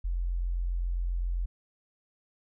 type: tone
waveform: sine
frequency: 43.76 Hz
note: F1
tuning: 4 cents sharp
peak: -27 dBFS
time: 0.04-1.46 s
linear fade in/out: 10 ms
effects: none